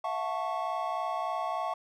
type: chord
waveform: triangle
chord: F# minor seventh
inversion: third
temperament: equal with one note detuned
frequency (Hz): 659.3 / 722.7 / 880 / 1108.7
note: E5 / F#5 / A5 / C#6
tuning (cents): 0 / -41 / 0 / 0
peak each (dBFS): -34 / -33 / -35 / -33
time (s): 0.04-1.74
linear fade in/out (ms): 5
effects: none